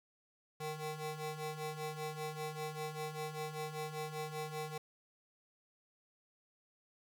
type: ring-modulated tone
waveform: 20% pulse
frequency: 308.9 Hz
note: D#4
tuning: 12 cents flat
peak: -32 dBFS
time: 0.6-4.78 s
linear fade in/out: 5 ms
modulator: 157 Hz
effects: none